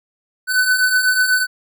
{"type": "beating tone pair", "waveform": "square", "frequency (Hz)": [1499, 1507.1], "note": ["F#6", "F#6"], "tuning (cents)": [22, 31], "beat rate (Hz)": 8.1, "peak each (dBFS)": [-21, -15], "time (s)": [0.47, 1.47], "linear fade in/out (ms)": 50, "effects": []}